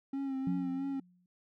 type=tone with vibrato; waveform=triangle; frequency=270 Hz; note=C#4; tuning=45 cents flat; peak=-31 dBFS; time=0.13-1 s; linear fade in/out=5 ms; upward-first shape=sine; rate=3 Hz; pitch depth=37 cents each way
type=tone with exponential decay; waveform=sine; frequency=179 Hz; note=F3; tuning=43 cents sharp; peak=-29 dBFS; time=0.47-1.26 s; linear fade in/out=2 ms; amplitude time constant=170 ms
effects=none